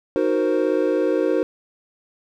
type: chord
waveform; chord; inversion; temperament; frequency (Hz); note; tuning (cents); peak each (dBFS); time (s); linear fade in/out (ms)
triangle; C half-diminished seventh; first; equal; 311.1 / 370 / 466.2 / 523.3; Eb4 / Gb4 / Bb4 / C5; 0 / 0 / 0 / 0; -21; 0.16-1.43; 0
effects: none